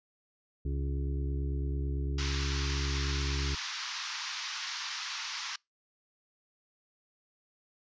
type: harmonic tone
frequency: 69 Hz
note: C#2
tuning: 7 cents flat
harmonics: 1 / 2 / 4 / 5 / 6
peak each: -31 / -37 / -43 / -45 / -47 dBFS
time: 0.65-3.55 s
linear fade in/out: 5 ms
type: band-pass noise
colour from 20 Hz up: white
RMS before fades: -38 dBFS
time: 2.18-5.56 s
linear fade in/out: 5 ms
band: 920 to 6000 Hz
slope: 48 dB/octave
effects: noise-tail reverb RT60 0.2 s tail -26 dB re dry + resampled to 16000 Hz